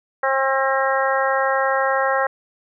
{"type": "harmonic tone", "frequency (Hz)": 268.1, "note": "C4", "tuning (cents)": 42, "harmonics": [2, 3, 4, 5, 6, 7], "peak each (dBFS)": [-21, -23, -24, -25, -26, -26], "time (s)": [0.23, 2.27], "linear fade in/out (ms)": 5, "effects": []}